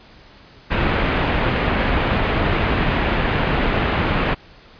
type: low-pass noise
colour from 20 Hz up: pink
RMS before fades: -19 dBFS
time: 0.7-4.35 s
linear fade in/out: 20 ms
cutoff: 2900 Hz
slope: 24 dB/octave
effects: pink hiss -46 dBFS RMS until 4.79 s + resampled to 11025 Hz